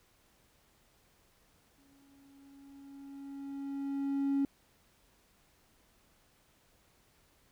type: tone with exponential growth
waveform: triangle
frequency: 277.2 Hz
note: C#4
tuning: in tune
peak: -23 dBFS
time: 1.78-4.45 s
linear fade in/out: 2 ms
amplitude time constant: 580 ms
effects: tanh soft clip ceiling -23 dBFS + pink hiss -68 dBFS RMS until 7.51 s